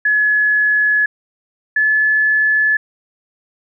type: tone pair in turn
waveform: sine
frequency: 1700 / 1723.7 Hz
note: G#6 / A6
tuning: +40 / -36 cents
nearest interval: unison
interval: 24 cents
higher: second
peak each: -11 / -11 dBFS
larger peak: neither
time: 0.05-1.06 / 1.76-2.77 s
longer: neither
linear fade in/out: 5 ms
effects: none